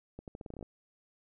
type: accelerating click train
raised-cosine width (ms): 2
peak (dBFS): -30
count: 11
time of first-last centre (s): 0.19-0.627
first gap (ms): 88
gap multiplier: 0.83
effects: none